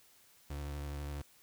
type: tone with vibrato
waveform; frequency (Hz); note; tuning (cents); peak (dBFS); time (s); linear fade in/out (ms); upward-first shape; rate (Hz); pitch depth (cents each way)
35% pulse; 72; D2; -34; -37; 0.5-1.22; 5; sine; 12; 23
effects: white hiss -64 dBFS RMS until 1.42 s